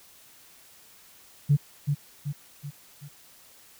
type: tone with echo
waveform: sine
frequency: 144.2 Hz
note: D3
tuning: 31 cents flat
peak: -15 dBFS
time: 1.49-1.57 s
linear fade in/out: 20 ms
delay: 380 ms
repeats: 4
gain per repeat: -6 dB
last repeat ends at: 3.09 s
effects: tanh soft clip ceiling -11 dBFS + white hiss -54 dBFS RMS until 3.79 s